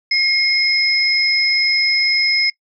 sine tone pair together, 2150 / 5114 Hz, C7 / D#8, +47 / +47 cents, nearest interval octave + minor third, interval 1500 cents, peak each -16 dBFS, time 0.11-2.5 s, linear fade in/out 5 ms, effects noise-tail reverb RT60 0.1 s tail -22 dB re dry

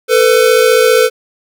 square tone pair together, 446.1 / 501 Hz, A4 / B4, +24 / +25 cents, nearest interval major second, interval 201 cents, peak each -10 dBFS, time 0.08-1.1 s, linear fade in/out 50 ms, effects none

